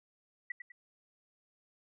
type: tone with echo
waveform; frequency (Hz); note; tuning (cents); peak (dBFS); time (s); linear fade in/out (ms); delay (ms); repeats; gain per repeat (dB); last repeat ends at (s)
sine; 1955; B6; -18; -34; 0.5-0.52; 5; 100; 2; -8; 0.72
effects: none